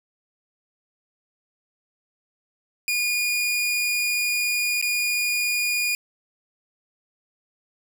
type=tone with dropouts; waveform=sawtooth; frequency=2439 Hz; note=D#7; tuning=35 cents flat; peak=-18 dBFS; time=2.88-5.95 s; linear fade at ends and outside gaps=1 ms; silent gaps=4.814-4.825 s; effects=none